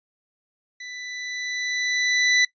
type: tone with level ramp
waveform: sawtooth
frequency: 1987 Hz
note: B6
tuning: 10 cents sharp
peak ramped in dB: -32 to -12 dBFS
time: 0.8-2.45 s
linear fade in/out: 5 ms
effects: noise-tail reverb RT60 0.1 s tail -19 dB re dry + resampled to 16000 Hz